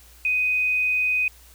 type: tone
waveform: sine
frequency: 2500 Hz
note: D#7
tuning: 8 cents sharp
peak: -19 dBFS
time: 0.25-1.28 s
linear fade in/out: 2 ms
effects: added 60 Hz sine -50 dBFS peak until 1.54 s + white hiss -52 dBFS RMS until 1.54 s